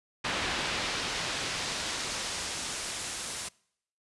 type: noise with band-pass filter sweep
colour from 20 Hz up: brown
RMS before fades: -34 dBFS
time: 0.24-3.49 s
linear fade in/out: 10 ms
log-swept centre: 3100 to 10000 Hz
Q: 0.79
effects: noise-tail reverb RT60 0.7 s tail -25 dB re dry + resampled to 24000 Hz